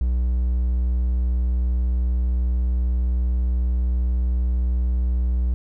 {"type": "tone", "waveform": "triangle", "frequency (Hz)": 61.3, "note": "B1", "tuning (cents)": -12, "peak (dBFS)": -16, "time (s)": [0.01, 5.54], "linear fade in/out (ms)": 0, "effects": []}